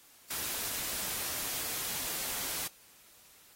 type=noise; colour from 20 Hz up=white; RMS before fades=-36 dBFS; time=0.3-2.68 s; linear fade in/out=10 ms; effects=white hiss -59 dBFS RMS until 3.55 s + AAC 48 kbps